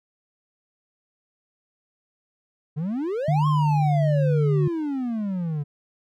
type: exponential two-way sweep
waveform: triangle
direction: up then down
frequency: 141.3 to 1096 to 141.3 Hz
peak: -22 dBFS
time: 2.76-5.64 s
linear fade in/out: 20 ms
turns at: 3.47 s
type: tone with pitch glide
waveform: sine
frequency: 150 to 147.76 Hz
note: D3 to D3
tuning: +37 to +11 cents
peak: -18 dBFS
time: 3.28-4.68 s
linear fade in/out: 5 ms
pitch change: -26 cents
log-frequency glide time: 3.68-3.9 s
effects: none